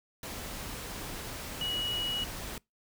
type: tone in noise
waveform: sine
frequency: 2916 Hz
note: F#7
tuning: 26 cents flat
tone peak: -31 dBFS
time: 1.61-2.24 s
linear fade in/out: 2 ms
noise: pink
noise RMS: -40 dBFS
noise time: 0.23-2.58 s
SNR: +6 dB
effects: noise-tail reverb RT60 0.2 s tail -25 dB re dry